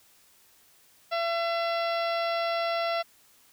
harmonic tone with a mistuned harmonic, 675 Hz, E5, 41 cents sharp, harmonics 1 / 2 / 3 / 4 / 5 / 6 / 7 / 8, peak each -27 / -33 / -37 / -39 / -41 / -43 / -44 / -45 dBFS, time 1.11-3.03 s, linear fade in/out 20 ms, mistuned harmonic 7, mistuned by -32 cents, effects white hiss -60 dBFS RMS until 3.52 s

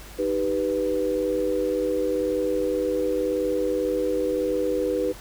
sine chord, Eb augmented, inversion none, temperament equal, 311.1 / 392 / 493.9 Hz, Eb4 / G4 / B4, 0 / 0 / 0 cents, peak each -28 / -27 / -24 dBFS, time 0.18-5.13 s, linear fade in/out 20 ms, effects added 50 Hz sine -43 dBFS peak until 5.2 s + pink hiss -44 dBFS RMS until 5.2 s

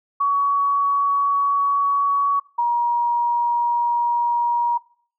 sine tone pair in turn, 1126 / 951.2 Hz, C#6 / A#5, +27 / +35 cents, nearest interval minor third, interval 292 cents, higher first, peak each -16 dBFS, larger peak neither, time 0.2-2.4 / 2.58-4.78 s, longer neither, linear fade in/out 10 ms, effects noise-tail reverb RT60 0.5 s tail -21 dB re dry

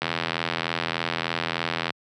click train, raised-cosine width 0.3 ms, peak -8 dBFS, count 158, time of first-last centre 0.02-1.905 s, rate 83.3 Hz, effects high-pass 100 Hz 12 dB/octave

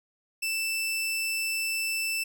sawtooth tone, 2654 Hz, E7, 11 cents sharp, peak -24 dBFS, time 0.42-2.24 s, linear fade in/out 10 ms, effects none

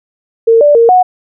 sine tone with pitch steps, 456 / 586 / 463 / 734 Hz, A#4 / D5 / A#4 / F#5, -38 / -4 / -12 / -14 cents, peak -3 dBFS, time 0.47-1.03 s, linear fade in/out 10 ms, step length 140 ms, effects none

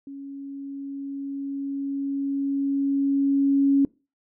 sine tone with level ramp, 277.2 Hz, C#4, in tune, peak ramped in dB -35 to -15 dBFS, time 0.07-3.85 s, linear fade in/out 2 ms, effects noise-tail reverb RT60 0.3 s tail -23 dB re dry

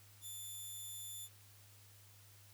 5% pulse tone, 3520 Hz, A7, in tune, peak -38 dBFS, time 0.21-1.29 s, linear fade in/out 50 ms, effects added 101 Hz sine -62 dBFS peak until 2.53 s + white hiss -64 dBFS RMS until 2.53 s

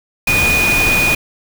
sine tone in noise, 2465 Hz, D#7, 17 cents flat, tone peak -12 dBFS, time 0.27-1.15 s, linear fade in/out 5 ms, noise pink, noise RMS -18 dBFS, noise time 0.27-1.15 s, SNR +3 dB, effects none

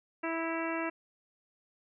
harmonic tone with a mistuned harmonic, 328.3 Hz, E4, 7 cents flat, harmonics 1 / 2 / 3 / 4 / 5 / 6 / 7 / 8, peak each -35 / -38 / -40 / -41 / -42 / -43 / -43 / -44 dBFS, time 0.23-0.9 s, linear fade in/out 10 ms, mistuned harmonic 8, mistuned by +55 cents, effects none

